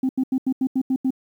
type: tone bursts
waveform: sine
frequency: 261.6 Hz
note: C4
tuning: in tune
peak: -16 dBFS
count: 8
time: 0.03-1.106 s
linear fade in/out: 5 ms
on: 61 ms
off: 84 ms
effects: tanh soft clip ceiling -15 dBFS + 9-bit